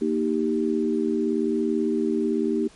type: chord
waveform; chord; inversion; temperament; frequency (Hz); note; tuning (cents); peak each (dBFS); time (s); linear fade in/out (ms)
sine; Eb major; second; equal; 233.1 / 311.1 / 392; Bb3 / Eb4 / G4; 0 / 0 / 0; -25; 0.01-2.68; 10
effects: pink hiss -52 dBFS RMS until 2.75 s + MP3 48 kbps